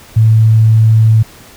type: tone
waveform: sine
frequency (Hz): 110.8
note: A2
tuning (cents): +13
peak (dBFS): -4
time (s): 0.16-1.23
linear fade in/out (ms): 10
effects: pink hiss -38 dBFS RMS until 1.56 s